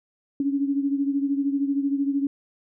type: beating tone pair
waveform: sine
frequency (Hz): 277.2 / 290.2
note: C#4 / D4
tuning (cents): 0 / -21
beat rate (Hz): 13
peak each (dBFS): -22 / -28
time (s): 0.4-2.27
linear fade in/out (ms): 2
effects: none